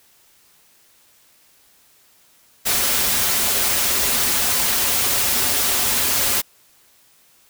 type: noise with comb filter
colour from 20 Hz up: white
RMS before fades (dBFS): -19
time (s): 2.65-6.42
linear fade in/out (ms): 20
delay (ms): 6.3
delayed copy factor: -0.5
effects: white hiss -55 dBFS RMS until 7.49 s